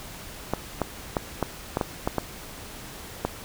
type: clicks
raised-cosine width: 1 ms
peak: -9 dBFS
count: 9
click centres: 0.536 / 0.817 / 1.168 / 1.427 / 1.771 / 1.812 / 2.075 / 2.183 / 3.25 s
effects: pink hiss -41 dBFS RMS until 3.44 s